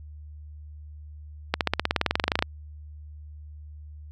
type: accelerating click train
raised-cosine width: 0.3 ms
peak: -5 dBFS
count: 19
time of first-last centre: 1.54-2.425 s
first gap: 68 ms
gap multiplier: 0.96
effects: added 75 Hz sine -40 dBFS peak until 4.11 s